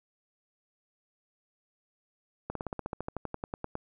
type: slowing click train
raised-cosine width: 1 ms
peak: -20 dBFS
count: 17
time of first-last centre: 2.5-3.754 s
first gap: 53 ms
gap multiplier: 1.05
effects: none